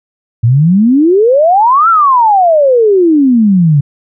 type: exponential two-way sweep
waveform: sine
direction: up then down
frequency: 110 to 1384 to 137.6 Hz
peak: -4 dBFS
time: 0.43-3.81 s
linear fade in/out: 10 ms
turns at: 1.89 s
effects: none